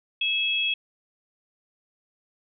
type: tone pair together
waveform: sine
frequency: 2600 / 3313 Hz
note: E7 / G#7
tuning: -24 / -5 cents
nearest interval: major third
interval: 419 cents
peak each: -25 dBFS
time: 0.21-0.74 s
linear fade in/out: 5 ms
effects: none